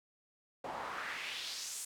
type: noise with band-pass filter sweep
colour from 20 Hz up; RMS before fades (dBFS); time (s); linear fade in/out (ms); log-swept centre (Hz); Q
pink; -42; 0.64-1.85; 5; 680 to 9000; 2
effects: none